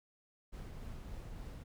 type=noise with tremolo; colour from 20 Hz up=brown; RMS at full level=-45 dBFS; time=0.52-1.64 s; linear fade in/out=20 ms; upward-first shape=triangle; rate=3.5 Hz; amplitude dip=25%; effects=none